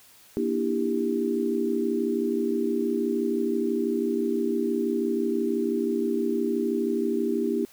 sine chord, E half-diminished seventh, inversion second, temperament just, 237.3 / 296.7 / 329.6 / 395.6 Hz, Bb3 / D4 / E4 / G4, +31 / +18 / 0 / +16 cents, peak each -28 / -31 / -29 / -27 dBFS, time 0.37-7.65 s, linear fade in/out 0 ms, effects white hiss -54 dBFS RMS until 7.72 s

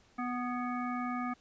harmonic tone with a mistuned harmonic, 246.9 Hz, B3, in tune, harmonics 1 / 3 / 5 / 7 / 9, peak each -35 / -40 / -38 / -48 / -46 dBFS, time 0.18-1.34 s, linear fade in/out 10 ms, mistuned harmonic 7, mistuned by -40 cents, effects pink hiss -65 dBFS RMS until 1.4 s + resampled to 16000 Hz

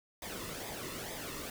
pink noise with flanger, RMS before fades -42 dBFS, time 0.22-1.5 s, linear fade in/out 2 ms, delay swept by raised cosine 0.7 to 1.31 ms, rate 2.2 Hz, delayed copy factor -0.6, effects none

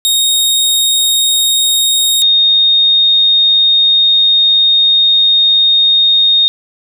sawtooth / sine tone pair in turn, 3729 / 3699 Hz, A#7 / A#7, 0 / -14 cents, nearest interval unison, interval 14 cents, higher first, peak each -6 dBFS, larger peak neither, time 0.05-2.22 / 2.22-6.48 s, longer second, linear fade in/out 0 ms, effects none

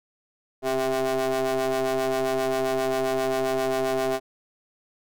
35% pulse ring-modulated tone, 130.81 Hz, C3, in tune, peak -18 dBFS, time 0.62-4.2 s, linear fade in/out 50 ms, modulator 527 Hz, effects none

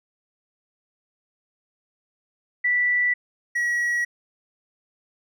sine / triangle tone pair in turn, 1966 / 1917.8 Hz, B6 / A#6, -8 / +49 cents, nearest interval unison, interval 43 cents, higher first, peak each -18 / -19 dBFS, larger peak first, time 2.64-3.14 / 3.55-4.05 s, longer neither, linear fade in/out 10 ms, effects none

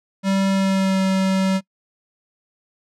square tone with pitch glide, 194.1 to 190.77 Hz, G3 to G3, -17 to -47 cents, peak -17 dBFS, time 0.23-1.61 s, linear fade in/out 50 ms, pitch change -30 cents, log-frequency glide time 0.49-1.01 s, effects noise-tail reverb RT60 0.1 s tail -23 dB re dry + low-pass 8000 Hz 12 dB/octave

